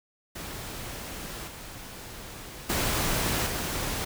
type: noise with level steps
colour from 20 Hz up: pink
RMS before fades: -38 / -42 / -27 / -31 dBFS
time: 0.35-4.05 s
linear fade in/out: 10 ms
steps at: 1.47 / 2.69 / 3.46 s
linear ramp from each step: 10 ms
effects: none